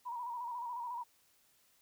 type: tone with vibrato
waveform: sine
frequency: 962 Hz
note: B5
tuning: 46 cents flat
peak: -38 dBFS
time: 0.05-1.04 s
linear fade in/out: 20 ms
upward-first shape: square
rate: 14 Hz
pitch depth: 51 cents each way
effects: white hiss -70 dBFS RMS until 1.81 s